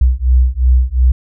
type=beating tone pair; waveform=sine; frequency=61.5 / 64.3 Hz; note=B1 / C2; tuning=-7 / -30 cents; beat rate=2.8 Hz; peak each=-11 dBFS; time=0.01-1.12 s; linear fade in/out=5 ms; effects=none